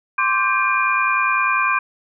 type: tone cluster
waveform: sine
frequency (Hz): 1047 / 1157 / 1576 / 2410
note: C6 / D6 / G6 / D7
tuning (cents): +1 / -26 / +9 / +44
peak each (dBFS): -21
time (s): 0.18-1.79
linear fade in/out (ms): 5
effects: none